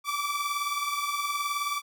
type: beating tone pair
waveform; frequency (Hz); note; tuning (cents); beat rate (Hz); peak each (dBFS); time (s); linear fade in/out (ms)
sawtooth; 1153 / 1172; D6 / D6; -32 / -4; 19; -26 / -29; 0.04-1.82; 50
effects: none